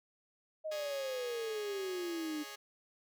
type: exponential sweep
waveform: sine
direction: down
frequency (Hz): 634 to 295.8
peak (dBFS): -36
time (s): 0.64-2.44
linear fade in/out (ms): 20
type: chord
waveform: 5% pulse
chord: Ab suspended fourth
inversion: none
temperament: just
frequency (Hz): 415.3 / 553.7 / 623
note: Ab4 / Db5 / Eb5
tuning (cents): 0 / -2 / +2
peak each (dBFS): -36 / -38 / -42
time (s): 0.71-2.56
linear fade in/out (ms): 10
effects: none